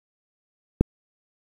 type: click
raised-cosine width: 3 ms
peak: -3 dBFS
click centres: 0.81 s
effects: 7-bit